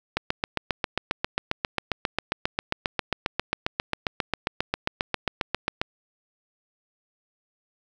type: click train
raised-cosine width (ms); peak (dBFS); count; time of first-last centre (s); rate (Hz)
0.3; -7; 43; 0.17-5.815; 7.44
effects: 8-bit